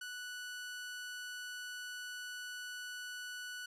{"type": "tone", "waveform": "sawtooth", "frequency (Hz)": 1480, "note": "F#6", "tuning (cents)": 0, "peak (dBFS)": -39, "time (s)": [0.01, 3.66], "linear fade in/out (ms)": 5, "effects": ["low-pass 12000 Hz 12 dB/octave"]}